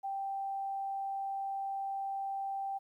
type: tone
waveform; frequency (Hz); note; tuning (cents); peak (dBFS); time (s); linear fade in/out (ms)
sine; 784; G5; 0; -34; 0.03-2.79; 20
effects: 12-bit